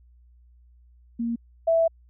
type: tone pair in turn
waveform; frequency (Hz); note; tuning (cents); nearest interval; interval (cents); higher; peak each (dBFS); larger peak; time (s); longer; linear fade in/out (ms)
sine; 233.1 / 659.3; A#3 / E5; 0 / 0; octave + tritone; 1800; second; -24 / -17; second; 1.19-1.36 / 1.67-1.88; second; 10
effects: added 60 Hz sine -52 dBFS peak until 2.09 s